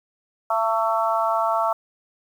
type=harmonic tone with a mistuned harmonic; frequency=224.4 Hz; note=A3; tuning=34 cents sharp; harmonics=3 / 4 / 5 / 6; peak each=-23 / -24 / -25 / -26 dBFS; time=0.5-1.73 s; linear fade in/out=5 ms; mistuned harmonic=6; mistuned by=-24 cents; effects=8-bit